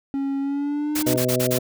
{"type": "tone with pitch glide", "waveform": "triangle", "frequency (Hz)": [275, 305.1], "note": ["C#4", "D#4"], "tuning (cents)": [-14, -34], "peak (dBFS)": -20, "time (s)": [0.14, 1.16], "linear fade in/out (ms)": 0, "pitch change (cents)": 180, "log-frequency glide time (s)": [0.4, 1.02]}
{"type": "noise bursts", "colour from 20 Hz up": "white", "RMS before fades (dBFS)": -26, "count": 6, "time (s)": [0.95, 1.584], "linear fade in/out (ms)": 10, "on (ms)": 79, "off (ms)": 32}
{"type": "harmonic tone", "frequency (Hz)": 125.8, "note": "B2", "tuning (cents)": 32, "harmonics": [1, 2, 3, 4, 5], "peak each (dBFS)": [-26, -26, -26, -26, -26], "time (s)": [1.06, 1.59], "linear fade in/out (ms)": 10}
{"effects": []}